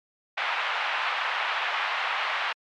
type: band-pass noise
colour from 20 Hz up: pink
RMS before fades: -28 dBFS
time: 0.37-2.53 s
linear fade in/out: 10 ms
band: 820 to 3100 Hz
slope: 24 dB/octave
effects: MP3 96 kbps